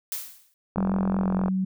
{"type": "noise with exponential decay", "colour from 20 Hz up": "blue", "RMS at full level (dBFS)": -28, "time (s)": [0.12, 0.54], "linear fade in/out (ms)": 1, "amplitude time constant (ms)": 90}
{"type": "click train", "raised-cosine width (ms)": 1, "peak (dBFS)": -15, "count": 33, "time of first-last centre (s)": [0.76, 1.482], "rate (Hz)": 44.3}
{"type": "tone with pitch glide", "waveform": "sine", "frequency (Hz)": [193.3, 188.67], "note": ["G3", "F#3"], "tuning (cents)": [-24, 34], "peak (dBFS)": -22, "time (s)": [0.77, 1.65], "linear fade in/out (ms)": 10, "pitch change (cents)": -42, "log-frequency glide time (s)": [1.17, 1.34]}
{"effects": []}